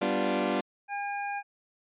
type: chord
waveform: 20% pulse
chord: G dominant seventh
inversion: none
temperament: equal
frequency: 196 / 246.9 / 293.7 / 349.2 Hz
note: G3 / B3 / D4 / F4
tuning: 0 / 0 / 0 / 0 cents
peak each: -27 dBFS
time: 0.01-0.61 s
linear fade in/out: 10 ms
type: harmonic tone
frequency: 810 Hz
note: G#5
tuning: 43 cents flat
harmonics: 1 / 2 / 3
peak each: -32 / -38 / -39 dBFS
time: 0.88-1.43 s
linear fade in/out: 50 ms
effects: resampled to 8000 Hz